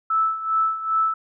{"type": "tone with tremolo", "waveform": "sine", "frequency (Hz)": 1313, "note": "E6", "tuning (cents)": -7, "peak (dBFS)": -16, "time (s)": [0.1, 1.14], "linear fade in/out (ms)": 5, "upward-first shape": "sine", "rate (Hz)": 2.5, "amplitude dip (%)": 75, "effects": []}